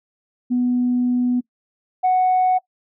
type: tone pair in turn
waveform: sine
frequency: 246.9 / 739.9 Hz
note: B3 / F#5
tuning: 0 / 0 cents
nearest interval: octave + perfect fifth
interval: 1900 cents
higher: second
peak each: -15 / -12 dBFS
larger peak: second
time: 0.5-1.41 / 2.03-2.59 s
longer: first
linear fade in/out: 20 ms
effects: noise-tail reverb RT60 0.1 s tail -22 dB re dry + tanh soft clip ceiling -11 dBFS